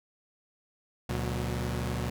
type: tone cluster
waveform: sawtooth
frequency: 72.1 / 120.3 / 184.4 Hz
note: D2 / B2 / F#3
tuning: -31 / -45 / -6 cents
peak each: -30 / -29 / -33 dBFS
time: 1.09-2.1 s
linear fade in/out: 5 ms
effects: none